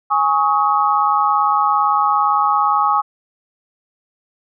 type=chord; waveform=sine; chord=Ab suspended fourth; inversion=none; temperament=equal with one note detuned; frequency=830.6 / 1108.7 / 1266.3 Hz; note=Ab5 / Db6 / Eb6; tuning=0 / 0 / +30 cents; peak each=-17 dBFS; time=0.1-3.02 s; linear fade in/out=20 ms; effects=none

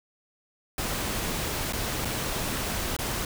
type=noise with dropouts; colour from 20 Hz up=pink; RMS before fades=-30 dBFS; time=0.78-3.25 s; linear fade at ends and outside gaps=2 ms; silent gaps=1.725-1.733 / 2.049-2.053 / 2.966-2.988 s; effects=none

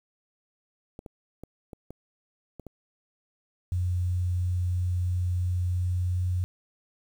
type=clicks; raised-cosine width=2 ms; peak=-27 dBFS; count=7; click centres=0.991 / 1.062 / 1.436 / 1.732 / 1.906 / 2.597 / 2.667 s
type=tone with pitch glide; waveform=sine; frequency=89.7 to 90.48 Hz; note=F2 to F#2; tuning=+47 to -38 cents; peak=-24 dBFS; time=3.72-6.44 s; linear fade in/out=0 ms; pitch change=+15 cents; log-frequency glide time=5.62-6.28 s
effects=9-bit

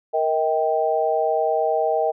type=chord; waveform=sine; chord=Eb major; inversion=second; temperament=equal with one note detuned; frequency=466.2 / 635 / 784 Hz; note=Bb4 / Eb5 / G5; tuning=0 / +35 / 0 cents; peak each=-23 / -21 / -23 dBFS; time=0.13-2.12 s; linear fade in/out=20 ms; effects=none

